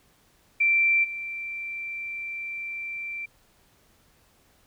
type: tone with level steps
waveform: sine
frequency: 2349 Hz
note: D7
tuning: in tune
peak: -18 / -31 dBFS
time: 0.6-3.26 s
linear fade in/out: 10 ms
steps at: 1.03 s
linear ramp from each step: 20 ms
effects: pink hiss -62 dBFS RMS until 4.66 s